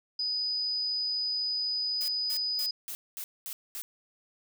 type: tone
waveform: sine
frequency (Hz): 4978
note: D#8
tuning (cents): 0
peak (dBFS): -28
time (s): 0.19-2.71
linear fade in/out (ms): 5
type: noise bursts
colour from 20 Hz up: blue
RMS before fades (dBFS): -38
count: 7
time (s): 2.01-3.82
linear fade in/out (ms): 0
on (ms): 70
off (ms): 220
effects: none